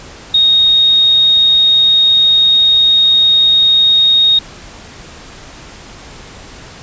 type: tone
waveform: sine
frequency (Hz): 3729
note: A#7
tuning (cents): 0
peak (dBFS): -6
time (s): 0.34-4.39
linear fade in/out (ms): 5
effects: pink hiss -34 dBFS RMS until 6.82 s + resampled to 16000 Hz